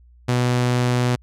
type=tone; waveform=sawtooth; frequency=123.47 Hz; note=B2; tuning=in tune; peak=-13 dBFS; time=0.28-1.16 s; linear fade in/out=10 ms; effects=added 60 Hz sine -47 dBFS peak until 1.22 s + low-pass 9000 Hz 12 dB/octave